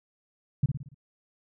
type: tone with echo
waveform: sine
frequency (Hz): 138.59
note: C#3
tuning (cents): 0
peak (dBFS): -18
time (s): 0.63-0.66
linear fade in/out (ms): 5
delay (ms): 57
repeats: 5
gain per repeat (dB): -6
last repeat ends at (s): 0.945
effects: none